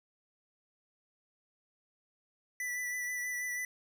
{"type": "tone with vibrato", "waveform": "square", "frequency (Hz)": 1975.5, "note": "B6", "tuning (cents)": 0, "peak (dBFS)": -35, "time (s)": [2.6, 3.65], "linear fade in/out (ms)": 2, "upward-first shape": "sine", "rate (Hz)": 6.2, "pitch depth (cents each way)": 20, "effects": []}